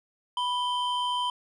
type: tone pair together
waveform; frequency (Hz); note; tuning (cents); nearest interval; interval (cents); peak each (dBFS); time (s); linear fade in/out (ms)
triangle; 987 / 3115; B5 / G7; -1 / -12; octave + minor sixth; 1989; -25 / -30; 0.37-1.3; 2
effects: resampled to 24000 Hz